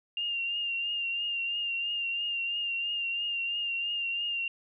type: tone with vibrato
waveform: sine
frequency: 2794 Hz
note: F7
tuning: in tune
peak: -29 dBFS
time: 0.17-4.48 s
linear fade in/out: 2 ms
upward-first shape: triangle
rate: 3 Hz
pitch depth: 40 cents each way
effects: none